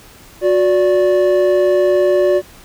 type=tone pair together; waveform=triangle; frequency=364.7 / 582 Hz; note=F#4 / D5; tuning=-25 / -16 cents; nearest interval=minor sixth; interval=809 cents; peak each=-11 dBFS; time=0.41-2.42 s; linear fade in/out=50 ms; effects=pink hiss -42 dBFS RMS until 2.64 s

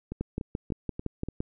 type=two click trains; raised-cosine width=3 ms; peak=-17 / -21 dBFS; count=8 / 5; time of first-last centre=0.21-1.405 / 0.12-1.286 s; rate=5.86 / 3.43 Hz; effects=none

